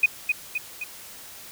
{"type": "tone with echo", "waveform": "sine", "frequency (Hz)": 2489, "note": "D#7", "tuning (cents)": 0, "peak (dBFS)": -13, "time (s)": [0.03, 0.06], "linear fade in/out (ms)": 5, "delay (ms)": 260, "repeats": 3, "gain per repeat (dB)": -5, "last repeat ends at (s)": 0.84, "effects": ["white hiss -43 dBFS RMS until 1.51 s"]}